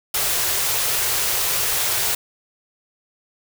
white band-stop noise, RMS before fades -21 dBFS, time 0.14-2.15 s, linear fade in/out 5 ms, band 160 to 340 Hz, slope 48 dB/octave, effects none

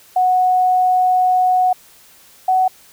sine tone pair in turn, 736 / 746.7 Hz, F#5 / F#5, -9 / +16 cents, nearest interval unison, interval 25 cents, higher second, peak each -11 dBFS, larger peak neither, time 0.16-1.73 / 2.48-2.68 s, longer first, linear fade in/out 5 ms, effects white hiss -47 dBFS RMS until 2.92 s

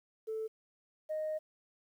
sine tone pair in turn, 440 / 620.5 Hz, A4 / D#5, 0 / -5 cents, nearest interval tritone, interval 595 cents, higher second, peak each -34 / -32 dBFS, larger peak second, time 0.27-0.48 / 1.09-1.39 s, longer second, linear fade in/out 20 ms, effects tanh soft clip ceiling -30 dBFS + 11-bit

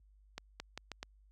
accelerating click train, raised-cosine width 0.2 ms, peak -24 dBFS, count 5, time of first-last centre 0.38-1.029 s, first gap 220 ms, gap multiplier 0.8, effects added 50 Hz sine -56 dBFS peak until 1.31 s + high-pass 60 Hz 12 dB/octave

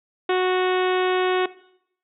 harmonic tone, 368.3 Hz, F#4, 8 cents flat, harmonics 1 / 2 / 3 / 4 / 5 / 6 / 7 / 8 / 9 / 10, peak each -19 / -25 / -29 / -31 / -33 / -35 / -36 / -37 / -38 / -39 dBFS, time 0.29-1.46 s, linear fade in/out 5 ms, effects noise-tail reverb RT60 0.7 s tail -18 dB re dry

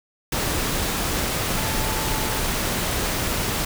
sine tone in noise, 876 Hz, A5, 8 cents flat, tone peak -33 dBFS, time 1.58-2.39 s, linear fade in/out 5 ms, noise pink, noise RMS -24 dBFS, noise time 0.32-3.65 s, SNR -12 dB, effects none

